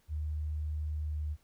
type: tone with pitch glide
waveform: sine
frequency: 76.2 to 75.63 Hz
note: D#2 to D#2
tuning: -36 to -49 cents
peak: -32 dBFS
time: 0.08-1.37 s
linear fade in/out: 50 ms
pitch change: -13 cents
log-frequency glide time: 1.03-1.16 s
effects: pink hiss -70 dBFS RMS until 1.43 s